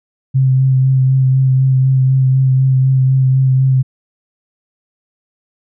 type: tone with vibrato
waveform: sine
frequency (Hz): 131.7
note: C3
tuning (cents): +12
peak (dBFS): -8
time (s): 0.34-3.83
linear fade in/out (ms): 20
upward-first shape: sine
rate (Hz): 4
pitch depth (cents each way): 18
effects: none